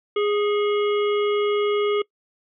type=harmonic tone with a mistuned harmonic; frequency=413.9 Hz; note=G#4; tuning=6 cents flat; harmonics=1 / 3 / 5 / 7 / 8; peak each=-19 / -29 / -33 / -36 / -37 dBFS; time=0.16-2.02 s; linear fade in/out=5 ms; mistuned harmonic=5; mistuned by=+67 cents; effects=noise-tail reverb RT60 0.1 s tail -23 dB re dry